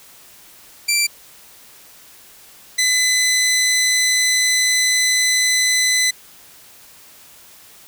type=tone pair in turn; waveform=15% pulse; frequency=2349 / 2012 Hz; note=D7 / B6; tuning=0 / +32 cents; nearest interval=minor third; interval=268 cents; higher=first; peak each=-8 dBFS; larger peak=neither; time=0.88-1.07 / 2.78-6.11 s; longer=second; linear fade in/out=10 ms; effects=white hiss -45 dBFS RMS until 7.87 s